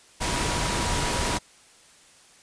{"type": "tone in noise", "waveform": "sine", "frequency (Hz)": 964, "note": "B5", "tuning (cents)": -42, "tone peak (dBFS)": -34, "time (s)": [0.2, 1.39], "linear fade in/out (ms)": 20, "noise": "pink", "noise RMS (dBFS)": -26, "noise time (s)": [0.2, 1.39], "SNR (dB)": -11, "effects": ["white hiss -54 dBFS RMS until 2.42 s", "resampled to 22050 Hz"]}